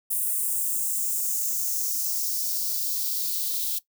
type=noise with high-pass filter sweep; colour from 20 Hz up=violet; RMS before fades=-27 dBFS; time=0.1-3.79 s; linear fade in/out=10 ms; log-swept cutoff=9500 to 3600 Hz; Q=2.6; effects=noise-tail reverb RT60 0.1 s tail -17 dB re dry